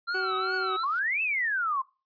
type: tone with vibrato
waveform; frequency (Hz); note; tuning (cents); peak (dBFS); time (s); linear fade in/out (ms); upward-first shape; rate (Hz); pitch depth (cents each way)
square; 1365; F6; -40; -28; 0.07-0.85; 20; triangle; 2.6; 140
type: harmonic tone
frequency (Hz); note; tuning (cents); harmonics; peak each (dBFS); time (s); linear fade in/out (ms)
377.1; F#4; +33; 1 / 2 / 3 / 4 / 6 / 7 / 8; -32 / -38 / -42 / -44 / -48 / -49 / -50; 0.14-0.77; 10
type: noise with exponential growth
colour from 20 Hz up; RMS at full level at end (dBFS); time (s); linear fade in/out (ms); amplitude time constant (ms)
violet; -38; 0.48-0.99; 0; 110
type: exponential two-way sweep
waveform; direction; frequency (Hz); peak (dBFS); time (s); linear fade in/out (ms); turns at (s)
sine; up then down; 1029 to 2680 to 1029; -25; 0.83-1.82; 10; 1.22
effects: noise-tail reverb RT60 0.3 s tail -20 dB re dry + resampled to 11025 Hz